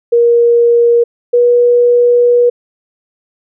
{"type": "tone pair in turn", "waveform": "sine", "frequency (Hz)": [472.1, 483.4], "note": ["A#4", "B4"], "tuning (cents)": [22, -37], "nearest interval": "unison", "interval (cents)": 41, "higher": "second", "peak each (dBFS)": -5, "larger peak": "neither", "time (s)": [[0.12, 1.04], [1.33, 2.5]], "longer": "second", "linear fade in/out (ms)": 10, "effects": []}